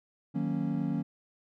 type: chord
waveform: triangle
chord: D# minor seventh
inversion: none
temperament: equal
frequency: 155.56 / 185 / 233.1 / 277.2 Hz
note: D#3 / F#3 / A#3 / C#4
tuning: 0 / 0 / 0 / 0 cents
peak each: -32 dBFS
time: 0.34-1.03 s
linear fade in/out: 20 ms
effects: none